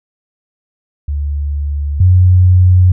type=tone pair in turn; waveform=sine; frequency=72.3 / 91.09 Hz; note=D2 / F#2; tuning=-27 / -27 cents; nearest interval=major third; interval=400 cents; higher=second; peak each=-14 / -4 dBFS; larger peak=second; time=1.08-2 / 2-2.92 s; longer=neither; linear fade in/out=5 ms; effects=none